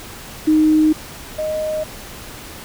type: tone pair in turn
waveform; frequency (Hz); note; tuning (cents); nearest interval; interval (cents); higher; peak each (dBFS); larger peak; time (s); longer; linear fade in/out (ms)
sine; 310 / 620; D#4 / D#5; -6 / -6; octave; 1200; second; -10 / -19; first; 0.47-0.93 / 1.38-1.84; neither; 10
effects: pink hiss -35 dBFS RMS until 2.64 s